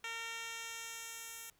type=tone with band-pass filter sweep; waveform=10% pulse; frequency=458.1 Hz; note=A#4; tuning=30 cents flat; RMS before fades=-45 dBFS; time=0.04-1.5 s; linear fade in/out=2 ms; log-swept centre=3100 to 11000 Hz; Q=0.79; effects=pink hiss -72 dBFS RMS until 1.59 s